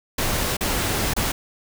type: noise with dropouts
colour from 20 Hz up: pink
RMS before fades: -23 dBFS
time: 0.18-1.32 s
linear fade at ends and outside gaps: 5 ms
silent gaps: 0.569-0.608 / 1.137-1.164 s
effects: none